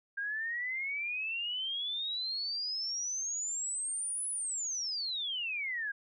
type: exponential two-way sweep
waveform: sine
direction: up then down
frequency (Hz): 1600 to 10270 to 1600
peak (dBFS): -33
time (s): 0.17-5.92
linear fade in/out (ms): 10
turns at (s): 4.29
effects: none